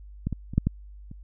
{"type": "clicks", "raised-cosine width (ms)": 5, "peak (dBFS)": [-14, -17, -22, -7, -10, -27], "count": 6, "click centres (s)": [0.27, 0.327, 0.536, 0.58, 0.67, 1.114], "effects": ["added 50 Hz sine -42 dBFS peak until 1.23 s"]}